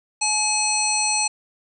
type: harmonic tone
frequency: 850 Hz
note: G#5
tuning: 40 cents sharp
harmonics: 1 / 3 / 5 / 7 / 9 / 10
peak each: -26 / -26 / -26 / -26 / -26 / -26 dBFS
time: 0.21-1.28 s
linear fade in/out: 10 ms
effects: none